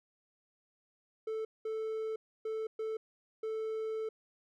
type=tone bursts at uneven times; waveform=triangle; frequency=440 Hz; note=A4; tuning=in tune; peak=-32 dBFS; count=5; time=1.27-1.45 / 1.65-2.16 / 2.45-2.67 / 2.79-2.97 / 3.43-4.09 s; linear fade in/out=5 ms; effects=none